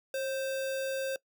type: tone with sample-and-hold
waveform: sine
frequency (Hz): 537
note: C5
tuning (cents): +45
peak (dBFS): -30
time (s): 0.14-1.16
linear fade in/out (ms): 2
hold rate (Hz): 2100
effects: noise-tail reverb RT60 0.1 s tail -22 dB re dry